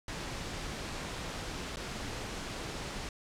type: noise with dropouts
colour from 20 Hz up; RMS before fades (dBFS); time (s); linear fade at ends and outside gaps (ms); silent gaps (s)
pink; -39; 0.08-3.09; 2; 1.76-1.769
effects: low-pass 7000 Hz 12 dB/octave